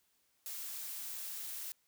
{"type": "noise", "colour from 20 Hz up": "blue", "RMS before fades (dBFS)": -43, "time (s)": [0.46, 1.72], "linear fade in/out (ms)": 0, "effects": ["white hiss -75 dBFS RMS until 1.87 s"]}